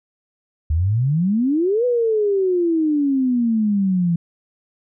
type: exponential two-way sweep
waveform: sine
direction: up then down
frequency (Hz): 73.42 to 499.9 to 166.7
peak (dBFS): -15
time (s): 0.7-4.16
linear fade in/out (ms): 5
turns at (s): 1.85
effects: none